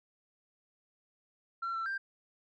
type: tone with pitch steps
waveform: sine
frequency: 1360 / 1341 / 1580 Hz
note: F6 / E6 / G6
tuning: -46 / +29 / +13 cents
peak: -31 dBFS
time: 1.62-1.98 s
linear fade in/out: 10 ms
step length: 120 ms
effects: tanh soft clip ceiling -31 dBFS